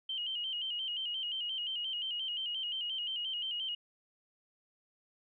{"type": "tone with vibrato", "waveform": "sine", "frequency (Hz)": 3000, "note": "F#7", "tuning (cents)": 23, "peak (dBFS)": -34, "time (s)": [0.09, 3.75], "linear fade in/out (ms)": 5, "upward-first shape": "square", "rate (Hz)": 5.7, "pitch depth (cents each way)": 67, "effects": []}